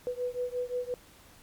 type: beating tone pair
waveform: sine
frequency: 492 / 497.7 Hz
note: B4 / B4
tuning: -7 / +13 cents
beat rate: 5.7 Hz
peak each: -33 / -34 dBFS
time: 0.07-0.94 s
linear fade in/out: 0 ms
effects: pink hiss -56 dBFS RMS until 1.42 s + MP3 96 kbps